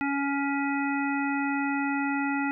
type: harmonic tone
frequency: 279.9 Hz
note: C#4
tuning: 17 cents sharp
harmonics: 1 / 3 / 5 / 7 / 9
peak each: -27 / -32 / -34 / -35 / -37 dBFS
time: 0.01-2.51 s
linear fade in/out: 0 ms
effects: none